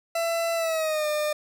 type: tone with pitch glide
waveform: 40% pulse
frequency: 669 to 602.9 Hz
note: E5 to D5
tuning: +25 to +45 cents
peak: -23 dBFS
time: 0.15-1.33 s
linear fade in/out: 5 ms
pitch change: -180 cents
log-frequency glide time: 0.55-1.07 s
effects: none

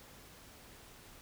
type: silence
effects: pink hiss -56 dBFS RMS until 1.21 s

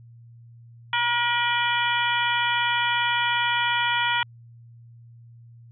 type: harmonic tone with a mistuned harmonic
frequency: 477.2 Hz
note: A#4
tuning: 41 cents sharp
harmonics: 2 / 3 / 4 / 5 / 6 / 7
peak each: -25 / -27 / -28 / -29 / -30 / -30 dBFS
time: 0.93-4.23 s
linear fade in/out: 2 ms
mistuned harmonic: 6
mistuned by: +72 cents
effects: added 117 Hz sine -45 dBFS peak until 5.71 s

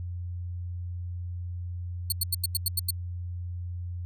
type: tone bursts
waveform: 10% pulse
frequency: 4374 Hz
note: C#8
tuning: 24 cents flat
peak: -17 dBFS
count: 8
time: 2.1-2.906 s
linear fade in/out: 2 ms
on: 22 ms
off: 90 ms
effects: added 88 Hz sine -32 dBFS peak until 4.05 s

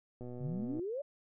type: click train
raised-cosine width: 2 ms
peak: -33 dBFS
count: 73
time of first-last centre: 0.21-0.795 s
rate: 123 Hz
type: exponential sweep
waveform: sine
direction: up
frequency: 123.8 to 595 Hz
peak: -35 dBFS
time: 0.4-1.02 s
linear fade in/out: 10 ms
effects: none

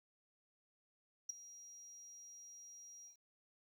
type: tone with ADSR envelope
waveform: sine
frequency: 5720 Hz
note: F8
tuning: 41 cents sharp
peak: -33 dBFS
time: 1.29-3.17 s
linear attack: 8 ms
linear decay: 9 ms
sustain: -20 dB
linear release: 110 ms
effects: tanh soft clip ceiling -35 dBFS + 12-bit

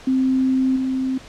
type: tone with level steps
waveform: sine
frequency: 261.5 Hz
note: C4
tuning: 1 cent flat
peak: -15 / -19 dBFS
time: 0.07-1.18 s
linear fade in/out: 5 ms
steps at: 0.76 s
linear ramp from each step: 5 ms
effects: pink hiss -42 dBFS RMS until 1.28 s + low-pass 6000 Hz 12 dB/octave

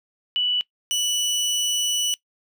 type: tone pair in turn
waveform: sine / 25% pulse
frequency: 2960 / 2960 Hz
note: F#7 / F#7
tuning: 0 / 0 cents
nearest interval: unison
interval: 0 cents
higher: neither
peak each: -19 / -17 dBFS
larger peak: second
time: 0.36-0.61 / 0.91-2.14 s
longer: second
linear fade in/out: 0 ms
effects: noise-tail reverb RT60 0.1 s tail -20 dB re dry

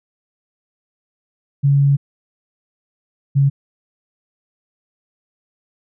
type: tone pair in turn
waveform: sine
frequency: 140.4 / 138.87 Hz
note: C#3 / C#3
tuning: +22 / +3 cents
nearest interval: unison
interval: 19 cents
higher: first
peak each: -10 dBFS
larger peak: neither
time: 1.63-1.97 / 3.35-3.5 s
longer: first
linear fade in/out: 20 ms
effects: none

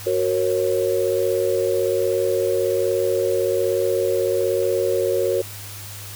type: chord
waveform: sine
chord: F# major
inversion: none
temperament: equal with one note detuned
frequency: 370 / 466.2 / 547.4 Hz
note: F#4 / A#4 / C#5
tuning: 0 / 0 / -22 cents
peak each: -22 dBFS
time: 0.06-5.42 s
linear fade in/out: 10 ms
effects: added 101 Hz sine -37 dBFS peak until 6.15 s + white hiss -37 dBFS RMS until 6.15 s

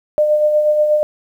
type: tone with tremolo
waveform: sine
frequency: 603 Hz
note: D5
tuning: 46 cents sharp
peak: -9 dBFS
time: 0.18-1.03 s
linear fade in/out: 0 ms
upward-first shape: sine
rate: 8.3 Hz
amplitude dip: 40%
effects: 8-bit

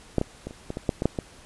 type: clicks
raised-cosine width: 2 ms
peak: -7 / -11 / -19 / -27 / -17 / -17 / -8 / -12 / -6 / -13 dBFS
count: 10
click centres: 0.183 / 0.214 / 0.47 / 0.509 / 0.704 / 0.771 / 0.892 / 1.021 / 1.056 / 1.188 s
effects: pink hiss -50 dBFS RMS until 1.45 s + resampled to 24000 Hz

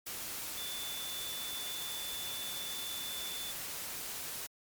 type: tone in noise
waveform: sine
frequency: 3500 Hz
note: A7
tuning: 10 cents flat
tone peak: -41 dBFS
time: 0.57-3.52 s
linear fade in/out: 10 ms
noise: white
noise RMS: -41 dBFS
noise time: 0.06-4.47 s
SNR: -3 dB
effects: MP3 96 kbps

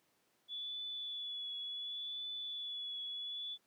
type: tone with vibrato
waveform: sine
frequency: 3432 Hz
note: A7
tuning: 44 cents flat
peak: -40 dBFS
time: 0.48-3.58 s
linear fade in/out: 50 ms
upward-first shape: triangle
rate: 0.69 Hz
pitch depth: 30 cents each way
effects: pink hiss -75 dBFS RMS until 3.66 s + high-pass 200 Hz 12 dB/octave

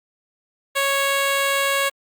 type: tone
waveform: 10% pulse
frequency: 553 Hz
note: C#5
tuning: 4 cents flat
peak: -10 dBFS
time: 0.75-1.9 s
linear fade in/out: 20 ms
effects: Opus 48 kbps

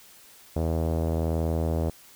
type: tone with low-pass filter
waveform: sawtooth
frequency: 81.2 Hz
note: E2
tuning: 26 cents flat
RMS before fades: -26 dBFS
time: 0.56-1.9 s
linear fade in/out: 5 ms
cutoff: 600 Hz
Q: 2.1
effects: white hiss -52 dBFS RMS until 2.15 s

